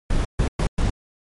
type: noise bursts at uneven times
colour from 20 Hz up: brown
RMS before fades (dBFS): -19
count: 4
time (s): 0.1-0.25 / 0.39-0.48 / 0.59-0.67 / 0.78-0.9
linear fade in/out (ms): 5
effects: MP3 48 kbps